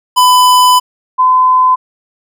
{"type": "tone pair in turn", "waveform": ["square", "sine"], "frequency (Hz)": [1001, 1019.1], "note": ["B5", "C6"], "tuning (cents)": [23, -46], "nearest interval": "unison", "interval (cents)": 31, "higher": "second", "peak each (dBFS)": -5, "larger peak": "neither", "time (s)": [[0.16, 0.8], [1.18, 1.76]], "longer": "first", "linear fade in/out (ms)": 20, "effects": []}